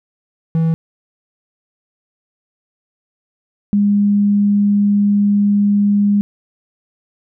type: tone pair in turn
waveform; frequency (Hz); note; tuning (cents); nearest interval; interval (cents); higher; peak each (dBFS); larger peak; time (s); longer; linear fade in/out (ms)
triangle / sine; 162.9 / 203.8; E3 / G#3; -20 / -32; major third; 388; second; -10 / -10; neither; 0.55-0.74 / 3.73-6.21; second; 0
effects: none